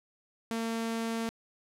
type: tone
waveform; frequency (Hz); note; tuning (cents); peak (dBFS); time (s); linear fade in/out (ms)
sawtooth; 227.6; A#3; -41; -27; 0.51-1.29; 0
effects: low-pass 12000 Hz 12 dB/octave